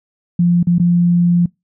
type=tone with dropouts; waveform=sine; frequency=174 Hz; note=F3; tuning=6 cents flat; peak=-9 dBFS; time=0.39-1.46 s; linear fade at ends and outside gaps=5 ms; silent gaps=0.63-0.67 / 0.784-0.797 s; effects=noise-tail reverb RT60 0.2 s tail -25 dB re dry